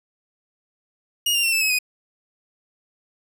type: tone with pitch steps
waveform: sawtooth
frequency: 2865 / 2787 / 2710 / 2636 / 2564 / 2494 Hz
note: F7 / F7 / E7 / E7 / E7 / D#7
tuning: +44 / -4 / +47 / -1 / -49 / +3 cents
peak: -15 dBFS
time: 1.26-1.788 s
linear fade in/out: 5 ms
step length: 88 ms
effects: none